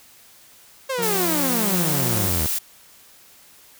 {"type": "exponential sweep", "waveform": "sawtooth", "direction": "down", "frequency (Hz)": [546, 74.7], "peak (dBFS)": -19, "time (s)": [0.89, 2.47], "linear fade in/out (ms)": 10}
{"type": "tone", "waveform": "sawtooth", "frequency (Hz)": 178.9, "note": "F3", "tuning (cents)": 42, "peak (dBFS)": -24, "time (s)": [0.98, 2.3], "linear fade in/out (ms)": 10}
{"type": "noise", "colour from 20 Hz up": "blue", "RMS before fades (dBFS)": -24, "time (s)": [1.02, 2.59], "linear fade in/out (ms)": 10}
{"effects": ["white hiss -50 dBFS RMS until 3.79 s"]}